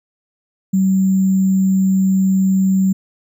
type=tone with sample-and-hold; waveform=sine; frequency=190.5 Hz; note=G3; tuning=49 cents flat; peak=-11 dBFS; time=0.73-2.93 s; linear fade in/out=10 ms; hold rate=7350 Hz; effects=none